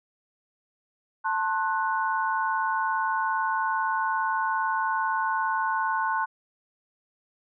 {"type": "chord", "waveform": "sine", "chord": "F# diminished", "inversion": "first", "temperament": "just", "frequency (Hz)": [888, 1065.6, 1480], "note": ["A5", "C6", "F#6"], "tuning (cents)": [16, 31, 0], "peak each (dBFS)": [-27, -28, -29], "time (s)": [1.24, 6.26], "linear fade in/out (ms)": 20, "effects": []}